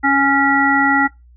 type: harmonic tone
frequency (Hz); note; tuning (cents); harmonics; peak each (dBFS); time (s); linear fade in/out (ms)
277.2; C#4; 0; 1 / 3 / 5 / 7; -17 / -17 / -17 / -17; 0.03-1.08; 20
effects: noise-tail reverb RT60 0.2 s tail -21 dB re dry + added 60 Hz sine -43 dBFS peak until 1.36 s